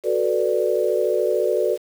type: chord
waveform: sine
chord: B minor seventh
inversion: second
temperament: equal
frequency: 370 / 440 / 493.9 / 587.3 Hz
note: F#4 / A4 / B4 / D5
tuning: 0 / 0 / 0 / 0 cents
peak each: -23 dBFS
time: 0.03-1.78 s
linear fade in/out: 50 ms
effects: 7-bit